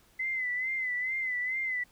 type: tone with vibrato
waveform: sine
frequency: 2032 Hz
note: B6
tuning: 49 cents sharp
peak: -29 dBFS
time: 0.19-1.84 s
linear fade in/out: 10 ms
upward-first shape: sine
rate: 2.3 Hz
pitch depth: 60 cents each way
effects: pink hiss -63 dBFS RMS until 1.91 s